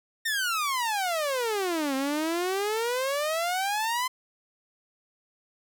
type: exponential two-way sweep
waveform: sawtooth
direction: down then up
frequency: 1849 to 263 to 1035 Hz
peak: -22 dBFS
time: 0.25-4.08 s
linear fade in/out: 10 ms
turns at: 1.95 s
effects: none